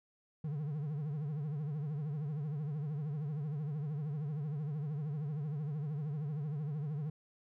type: tone with vibrato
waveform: triangle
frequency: 148.5 Hz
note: D3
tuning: 20 cents sharp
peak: -33 dBFS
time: 0.44-7.1 s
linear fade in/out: 5 ms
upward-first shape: triangle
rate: 13 Hz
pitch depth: 150 cents each way
effects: none